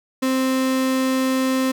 35% pulse tone, 261.6 Hz, C4, in tune, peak -16 dBFS, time 0.22-1.72 s, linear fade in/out 10 ms, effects none

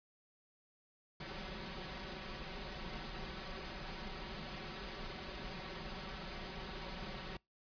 pink noise with comb filter, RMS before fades -45 dBFS, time 1.2-7.37 s, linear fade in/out 5 ms, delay 5.3 ms, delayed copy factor +0.75, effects noise-tail reverb RT60 0.2 s tail -25 dB re dry + resampled to 11025 Hz

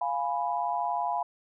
sine chord, F diminished, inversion none, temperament equal, 698.5 / 830.6 / 987.8 Hz, F5 / Ab5 / Cb6, 0 / 0 / 0 cents, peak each -31 dBFS, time 0.01-1.23 s, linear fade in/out 5 ms, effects none

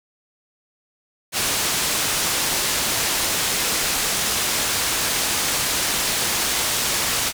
white low-pass noise, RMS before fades -22 dBFS, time 1.32-7.33 s, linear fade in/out 50 ms, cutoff 9300 Hz, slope 12 dB/octave, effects none

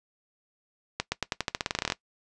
accelerating click train, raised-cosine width 0.2 ms, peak -9 dBFS, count 17, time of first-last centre 1-1.922 s, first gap 120 ms, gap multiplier 0.89, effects noise-tail reverb RT60 0.1 s tail -19 dB re dry + resampled to 22050 Hz

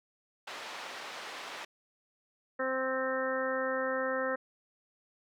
pink band-pass noise, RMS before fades -43 dBFS, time 0.47-1.65 s, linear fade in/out 5 ms, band 680 to 4100 Hz, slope 12 dB/octave
harmonic tone, 261.6 Hz, C4, in tune, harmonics 1 / 2 / 3 / 4 / 5 / 6 / 7, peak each -40 / -32 / -45 / -41 / -38 / -40 / -38 dBFS, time 2.59-4.36 s, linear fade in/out 10 ms
effects none

